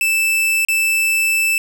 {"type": "tone with dropouts", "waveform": "45% pulse", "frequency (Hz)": 2640, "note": "E7", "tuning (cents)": 2, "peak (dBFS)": -14, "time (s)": [0.01, 1.58], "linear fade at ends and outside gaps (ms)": 1, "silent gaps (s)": [0.65, 0.685], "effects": []}